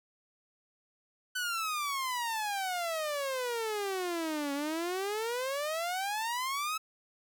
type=exponential two-way sweep; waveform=sawtooth; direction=down then up; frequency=1513 to 277.6 to 1307 Hz; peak=-28 dBFS; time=1.35-6.78 s; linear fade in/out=10 ms; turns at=4.53 s; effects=none